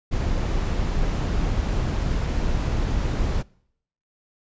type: noise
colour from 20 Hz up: brown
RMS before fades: -23 dBFS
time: 0.11-3.43 s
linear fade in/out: 20 ms
effects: noise-tail reverb RT60 0.7 s tail -25 dB re dry + resampled to 16000 Hz